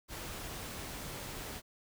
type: noise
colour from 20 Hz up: pink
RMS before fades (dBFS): -43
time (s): 0.08-1.62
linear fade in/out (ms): 50
effects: none